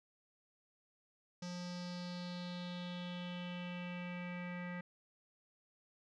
square tone with low-pass filter sweep, 177.4 Hz, F3, 27 cents sharp, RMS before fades -44 dBFS, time 1.42-4.81 s, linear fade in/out 5 ms, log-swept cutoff 5600 to 2000 Hz, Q 4.3, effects none

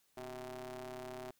sawtooth ring-modulated tone, 130.81 Hz, C3, in tune, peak -37 dBFS, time 0.17-1.31 s, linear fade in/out 5 ms, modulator 506 Hz, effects white hiss -74 dBFS RMS until 1.39 s

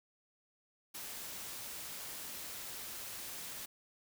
white noise, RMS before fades -45 dBFS, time 0.94-3.66 s, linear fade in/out 10 ms, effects none

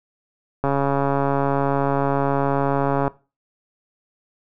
click train, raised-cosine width 1 ms, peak -7 dBFS, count 340, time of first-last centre 0.64-3.079 s, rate 139 Hz, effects noise-tail reverb RT60 0.3 s tail -19 dB re dry

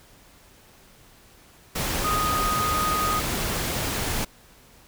sine tone in noise, 1244 Hz, D#6, 1 cent flat, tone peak -23 dBFS, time 2.04-3.2 s, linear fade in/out 10 ms, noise pink, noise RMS -27 dBFS, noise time 1.75-4.25 s, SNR +1 dB, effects pink hiss -53 dBFS RMS until 4.87 s

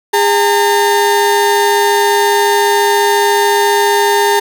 35% pulse tone pair together, 406.7 / 907.8 Hz, G#4 / A#5, -36 / -46 cents, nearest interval octave + major second, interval 1390 cents, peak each -10 dBFS, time 0.13-4.4 s, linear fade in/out 10 ms, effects none

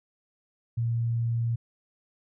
sine tone, 116.54 Hz, A#2, in tune, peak -24 dBFS, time 0.77-1.56 s, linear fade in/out 10 ms, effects none

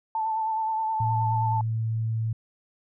sine tone with vibrato, 882 Hz, A5, 4 cents sharp, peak -24 dBFS, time 0.15-1.61 s, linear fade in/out 2 ms, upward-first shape sine, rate 9.5 Hz, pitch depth 27 cents each way
sine tone, 112.1 Hz, A2, 33 cents sharp, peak -24 dBFS, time 1-2.33 s, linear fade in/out 5 ms
effects none

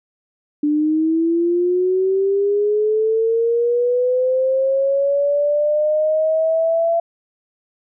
sine linear sweep, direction up, 293.7 to 676 Hz, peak -14 dBFS, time 0.63-7 s, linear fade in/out 5 ms, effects none

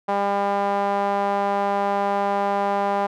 sawtooth tone with band-pass filter, 200.4 Hz, G3, 38 cents sharp, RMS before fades -22 dBFS, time 0.08-3.07 s, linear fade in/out 10 ms, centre 810 Hz, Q 2.6, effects none

